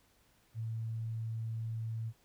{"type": "tone", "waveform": "sine", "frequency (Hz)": 112.7, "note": "A2", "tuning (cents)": 42, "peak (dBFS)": -35, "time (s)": [0.54, 2.13], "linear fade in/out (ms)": 50, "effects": ["pink hiss -69 dBFS RMS until 2.24 s"]}